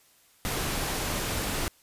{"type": "noise", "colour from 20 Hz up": "pink", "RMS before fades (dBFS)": -30, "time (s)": [0.45, 1.68], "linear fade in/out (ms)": 0, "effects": ["white hiss -61 dBFS RMS until 1.82 s", "resampled to 32000 Hz"]}